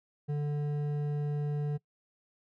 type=tone with hard clipping; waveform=sine; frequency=146.83 Hz; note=D3; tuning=in tune; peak=-31 dBFS; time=0.28-1.78 s; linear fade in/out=20 ms; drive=8 dB; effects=noise-tail reverb RT60 0.1 s tail -23 dB re dry